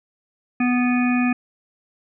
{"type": "harmonic tone", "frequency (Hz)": 246.9, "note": "B3", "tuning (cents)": 0, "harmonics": [1, 3, 5, 7, 9, 10], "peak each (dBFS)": [-17, -29, -31, -31, -36, -27], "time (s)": [0.6, 1.33], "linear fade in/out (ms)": 5, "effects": []}